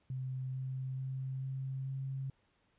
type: tone with pitch steps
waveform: sine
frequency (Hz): 130 / 131.06 / 132.12 / 133.19 / 134.27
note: C3 / C3 / C3 / C3 / C3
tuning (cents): -11 / +3 / +17 / +31 / +45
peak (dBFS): -36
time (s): 0.1-2.3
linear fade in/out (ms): 2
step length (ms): 440
effects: pink hiss -74 dBFS RMS until 2.78 s + resampled to 8000 Hz